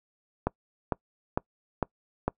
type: click train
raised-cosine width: 1 ms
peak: -11 dBFS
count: 5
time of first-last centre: 0.47-2.28 s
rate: 2.21 Hz
effects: noise-tail reverb RT60 0.1 s tail -25 dB re dry